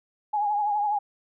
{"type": "tone with vibrato", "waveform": "sine", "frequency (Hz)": 830, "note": "G#5", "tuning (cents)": -1, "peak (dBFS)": -22, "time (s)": [0.33, 0.99], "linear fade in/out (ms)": 10, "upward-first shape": "triangle", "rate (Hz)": 12, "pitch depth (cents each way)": 57, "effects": []}